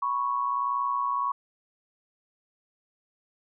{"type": "tone pair together", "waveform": "sine", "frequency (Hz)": [986.5, 1108], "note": ["B5", "C#6"], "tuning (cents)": [-2, -1], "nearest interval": "major second", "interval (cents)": 201, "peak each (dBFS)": [-30, -26], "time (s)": [0.02, 1.32], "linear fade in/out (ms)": 5, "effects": []}